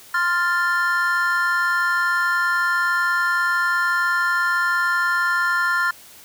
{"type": "chord", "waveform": "triangle", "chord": "F major", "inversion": "second", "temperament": "equal with one note detuned", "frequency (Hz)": [1046.5, 1396.9, 1766.1], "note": ["C6", "F6", "A6"], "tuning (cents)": [0, 0, 6], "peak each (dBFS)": [-23, -18, -21], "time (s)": [0.14, 5.91], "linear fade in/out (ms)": 5, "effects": ["white hiss -45 dBFS RMS until 6.24 s"]}